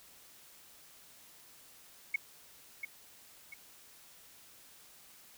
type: tone with echo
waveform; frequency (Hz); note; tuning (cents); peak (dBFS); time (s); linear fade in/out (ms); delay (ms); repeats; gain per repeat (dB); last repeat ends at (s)
sine; 2200; C#7; -14; -27; 2.14-2.16; 5; 690; 2; -8; 3.54
effects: white hiss -58 dBFS RMS until 5.37 s